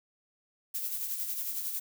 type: noise with tremolo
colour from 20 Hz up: violet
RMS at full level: -33 dBFS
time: 0.74-1.8 s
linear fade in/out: 10 ms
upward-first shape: sine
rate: 11 Hz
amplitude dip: 45%
effects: none